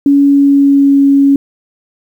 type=tone with pitch glide; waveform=sine; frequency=281.6 to 278 Hz; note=C#4 to C#4; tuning=+27 to +5 cents; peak=-4 dBFS; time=0.06-1.36 s; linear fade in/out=2 ms; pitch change=-22 cents; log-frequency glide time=0.2-1.02 s; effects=7-bit